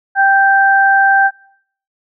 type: tone pair together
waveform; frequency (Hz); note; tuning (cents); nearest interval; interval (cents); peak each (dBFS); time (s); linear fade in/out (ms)
sine; 784 / 1568; G5 / G6; 0 / 0; octave; 1200; -10; 0.15-1.31; 50
effects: noise-tail reverb RT60 0.6 s tail -22 dB re dry